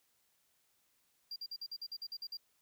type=tone bursts; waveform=triangle; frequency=4764 Hz; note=D8; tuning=24 cents sharp; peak=-39 dBFS; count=11; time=1.31-2.371 s; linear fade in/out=5 ms; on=51 ms; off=50 ms; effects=white hiss -75 dBFS RMS until 2.61 s